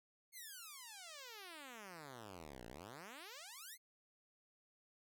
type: exponential two-way sweep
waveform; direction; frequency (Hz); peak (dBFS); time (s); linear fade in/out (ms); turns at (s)
5% pulse; down then up; 2202 to 55 to 2202; -40; 0.32-3.78; 50; 2.67
effects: none